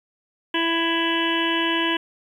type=harmonic tone; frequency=331.9 Hz; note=E4; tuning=12 cents sharp; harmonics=1 / 2 / 3 / 5 / 6 / 7 / 8 / 9 / 10; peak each=-24 / -34 / -27 / -27 / -32 / -36 / -31 / -26 / -34 dBFS; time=0.54-1.97 s; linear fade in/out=5 ms; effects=9-bit